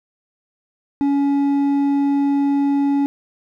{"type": "tone with hard clipping", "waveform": "sine", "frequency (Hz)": 281.1, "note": "C#4", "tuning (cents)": 24, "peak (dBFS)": -16, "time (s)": [1.01, 3.06], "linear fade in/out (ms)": 0, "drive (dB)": 5, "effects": []}